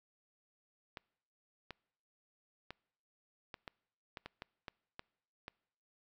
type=clicks; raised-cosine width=0.3 ms; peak=-28 dBFS; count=11; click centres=0.972 / 1.707 / 2.706 / 3.542 / 3.678 / 4.172 / 4.26 / 4.421 / 4.682 / 4.994 / 5.481 s; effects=noise-tail reverb RT60 0.8 s tail -26 dB re dry